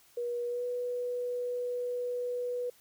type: tone with pitch glide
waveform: sine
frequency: 480.7 to 490.8 Hz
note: B4 to B4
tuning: -47 to -11 cents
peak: -31 dBFS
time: 0.17-2.7 s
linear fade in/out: 5 ms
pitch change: +36 cents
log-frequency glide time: 0.47-0.64 s
effects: white hiss -62 dBFS RMS until 2.8 s